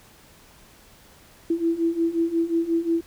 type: beating tone pair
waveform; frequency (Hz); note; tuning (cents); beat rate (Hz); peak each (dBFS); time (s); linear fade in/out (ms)
sine; 329.6 / 335.2; E4 / E4; 0 / +29; 5.6; -25 / -22; 1.5-3.01; 5
effects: pink hiss -52 dBFS RMS until 3.06 s